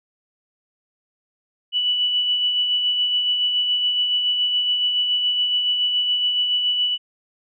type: tone with tremolo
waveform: sine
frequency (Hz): 2960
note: F#7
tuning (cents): 0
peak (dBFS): -16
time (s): 1.72-6.98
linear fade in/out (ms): 50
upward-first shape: sine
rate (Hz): 7.1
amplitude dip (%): 35
effects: none